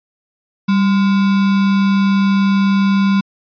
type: tone with sample-and-hold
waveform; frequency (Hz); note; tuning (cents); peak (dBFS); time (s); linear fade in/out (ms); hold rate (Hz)
sine; 196; G3; 0; -10; 0.68-3.21; 10; 1225
effects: resampled to 11025 Hz